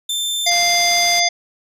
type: tone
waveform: sawtooth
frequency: 3561 Hz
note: A7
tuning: 20 cents sharp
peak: -16 dBFS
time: 0.09-0.5 s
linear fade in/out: 5 ms
type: harmonic tone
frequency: 697 Hz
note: F5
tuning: 4 cents flat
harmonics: 1 / 3 / 5 / 7 / 9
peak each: -19 / -19 / -22 / -18 / -21 dBFS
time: 0.46-1.29 s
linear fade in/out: 10 ms
type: noise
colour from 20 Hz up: white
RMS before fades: -29 dBFS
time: 0.51-1.2 s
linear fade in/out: 5 ms
effects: resampled to 32000 Hz